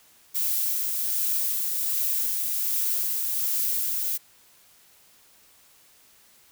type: noise with tremolo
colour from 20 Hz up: violet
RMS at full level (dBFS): -25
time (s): 0.34-4.18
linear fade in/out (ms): 20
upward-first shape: sine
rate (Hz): 1.3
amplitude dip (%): 25
effects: white hiss -57 dBFS RMS until 6.51 s